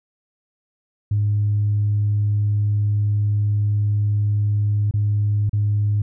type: tone with dropouts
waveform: sine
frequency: 103.83 Hz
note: G#2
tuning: in tune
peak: -15 dBFS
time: 1.11-6.02 s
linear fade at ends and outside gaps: 5 ms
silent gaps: 4.911-4.938 / 5.495-5.531 s
effects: tanh soft clip ceiling -12 dBFS